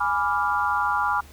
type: chord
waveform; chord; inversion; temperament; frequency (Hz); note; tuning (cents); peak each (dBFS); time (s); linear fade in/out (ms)
sine; G# diminished seventh; none; equal; 830.6 / 987.8 / 1174.7 / 1396.9; G#5 / B5 / D6 / F6; 0 / 0 / 0 / 0; -26; 0-1.21; 10
effects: added 73 Hz sine -45 dBFS peak until 1.32 s + pink hiss -50 dBFS RMS until 1.32 s